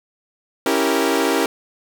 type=chord; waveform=sawtooth; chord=C# diminished seventh; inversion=none; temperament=equal; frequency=277.2 / 329.6 / 392 / 466.2 Hz; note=C#4 / E4 / G4 / Bb4; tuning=0 / 0 / 0 / 0 cents; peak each=-18 dBFS; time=0.66-1.46 s; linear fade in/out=2 ms; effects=8-bit

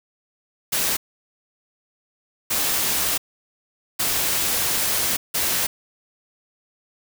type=noise bursts at uneven times; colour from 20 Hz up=white; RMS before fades=-22 dBFS; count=4; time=0.72-0.97 / 2.5-3.18 / 3.99-5.17 / 5.34-5.67 s; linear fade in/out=10 ms; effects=none

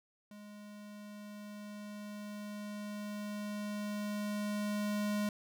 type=tone with level ramp; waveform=square; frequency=207.7 Hz; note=G#3; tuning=in tune; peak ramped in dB=-50 to -32 dBFS; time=0.31-5.29 s; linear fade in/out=2 ms; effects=none

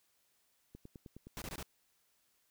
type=click train; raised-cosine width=3 ms; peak=-37 dBFS; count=9; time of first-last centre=0.75-1.582 s; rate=9.62 Hz
type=noise bursts; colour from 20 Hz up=pink; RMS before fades=-44 dBFS; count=4; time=1.37-1.628 s; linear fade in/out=0 ms; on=48 ms; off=22 ms
effects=white hiss -75 dBFS RMS until 2.5 s

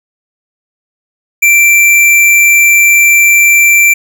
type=tone; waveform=square; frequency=2349 Hz; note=D7; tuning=in tune; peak=-4 dBFS; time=1.42-3.94 s; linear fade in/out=10 ms; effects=none

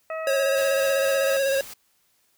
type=harmonic tone; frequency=640 Hz; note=D#5; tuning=49 cents sharp; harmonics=1 / 2 / 3 / 4; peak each=-29 / -35 / -39 / -41 dBFS; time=0.1-1.37 s; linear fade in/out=2 ms
type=tone with vibrato; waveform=square; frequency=545 Hz; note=C#5; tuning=29 cents flat; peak=-21 dBFS; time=0.27-1.61 s; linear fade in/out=2 ms; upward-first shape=square; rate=16 Hz; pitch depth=24 cents each way
type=noise with tremolo; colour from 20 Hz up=white; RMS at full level=-37 dBFS; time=0.56-1.74 s; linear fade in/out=10 ms; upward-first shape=sine; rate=4.3 Hz; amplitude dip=40%
effects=white hiss -66 dBFS RMS until 2.37 s

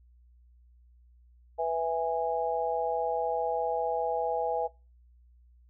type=harmonic tone; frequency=164.81 Hz; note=E3; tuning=in tune; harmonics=3 / 4 / 5; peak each=-31 / -31 / -31 dBFS; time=1.58-4.68 s; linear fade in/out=20 ms; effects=noise-tail reverb RT60 0.3 s tail -24 dB re dry + added 60 Hz sine -56 dBFS peak until 5.69 s

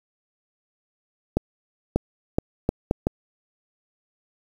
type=accelerating click train; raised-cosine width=2 ms; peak=-6 dBFS; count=6; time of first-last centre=1.37-3.069 s; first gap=590 ms; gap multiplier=0.72; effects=7-bit

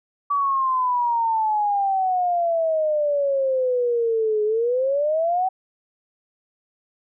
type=exponential two-way sweep; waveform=sine; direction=down then up; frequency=1150 to 420 to 765 Hz; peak=-18 dBFS; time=0.3-5.49 s; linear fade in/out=10 ms; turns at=4.44 s; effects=none

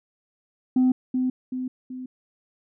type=tone with echo; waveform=sine; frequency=255.4 Hz; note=C4; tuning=42 cents flat; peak=-14 dBFS; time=0.76-0.92 s; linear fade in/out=5 ms; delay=380 ms; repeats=3; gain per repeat=-6 dB; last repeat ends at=2.06 s; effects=tanh soft clip ceiling -14 dBFS

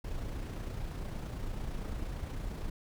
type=noise with amplitude modulation; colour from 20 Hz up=brown; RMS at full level=-36 dBFS; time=0.04-2.7 s; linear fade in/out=5 ms; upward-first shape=sine; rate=28.8 Hz; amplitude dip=40%; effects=none

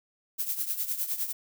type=noise with tremolo; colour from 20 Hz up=violet; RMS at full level=-28 dBFS; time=0.38-1.33 s; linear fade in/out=20 ms; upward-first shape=triangle; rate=9.8 Hz; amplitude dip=80%; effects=none

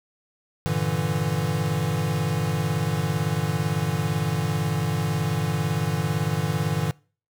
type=chord; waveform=square; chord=E half-diminished seventh; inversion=first; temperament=equal with one note detuned; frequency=98.91 / 116.54 / 146.83 / 164.81 Hz; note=G2 / Bb2 / D3 / E3; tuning=+16 / 0 / 0 / 0 cents; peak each=-31 / -31 / -27 / -28 dBFS; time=0.66-6.91 s; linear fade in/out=0 ms; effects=noise-tail reverb RT60 0.4 s tail -24 dB re dry

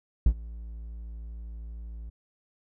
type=tone with ADSR envelope; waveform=triangle; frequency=56.4 Hz; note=A1; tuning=44 cents sharp; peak=-12 dBFS; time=0.26-2.1 s; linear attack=4 ms; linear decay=66 ms; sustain=-23 dB; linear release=11 ms; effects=none

